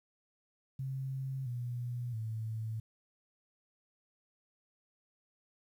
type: tone with pitch steps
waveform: sine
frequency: 133.5 / 121.71 / 110.97 Hz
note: C3 / B2 / A2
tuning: +35 / -25 / +15 cents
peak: -35 dBFS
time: 0.79-2.8 s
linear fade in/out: 5 ms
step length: 670 ms
effects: 11-bit